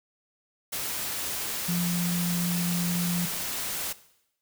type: tone in noise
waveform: sine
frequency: 174.61 Hz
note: F3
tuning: in tune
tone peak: -25 dBFS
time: 1.68-3.26 s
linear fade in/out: 10 ms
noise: white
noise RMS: -32 dBFS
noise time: 0.72-3.93 s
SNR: +4 dB
effects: noise-tail reverb RT60 0.8 s tail -17 dB re dry